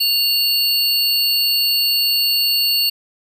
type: tone pair together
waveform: square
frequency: 2794 / 4435 Hz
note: F7 / C#8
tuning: 0 / 0 cents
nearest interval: minor sixth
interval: 800 cents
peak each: -21 / -16 dBFS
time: 0-2.9 s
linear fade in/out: 10 ms
effects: none